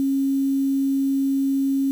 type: tone with quantisation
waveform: sine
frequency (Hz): 272.6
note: C#4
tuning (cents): -29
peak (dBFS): -18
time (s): 0-1.91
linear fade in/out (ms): 0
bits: 7
effects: none